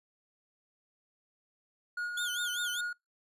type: tone with tremolo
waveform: triangle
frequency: 1441 Hz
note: F#6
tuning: 46 cents flat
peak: -30 dBFS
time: 1.97-2.93 s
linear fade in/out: 5 ms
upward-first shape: sine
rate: 4.9 Hz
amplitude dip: 40%
type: tone with vibrato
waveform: sawtooth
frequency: 3324 Hz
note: G#7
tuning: 1 cent sharp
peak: -32 dBFS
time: 2.17-2.81 s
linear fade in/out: 5 ms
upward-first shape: sine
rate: 5.1 Hz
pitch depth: 170 cents each way
effects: noise-tail reverb RT60 0.2 s tail -26 dB re dry + resampled to 32000 Hz